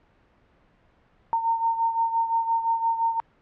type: beating tone pair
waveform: sine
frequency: 913 / 918.8 Hz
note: A#5 / A#5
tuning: -36 / -25 cents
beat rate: 5.8 Hz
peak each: -22 / -28 dBFS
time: 1.33-3.2 s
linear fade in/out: 0 ms
effects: pink hiss -61 dBFS RMS until 3.41 s + low-pass 2000 Hz 12 dB/octave